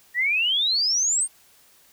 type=exponential sweep; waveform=sine; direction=up; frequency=1872 to 8870 Hz; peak=-19 dBFS; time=0.14-1.28 s; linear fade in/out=50 ms; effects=white hiss -56 dBFS RMS until 1.92 s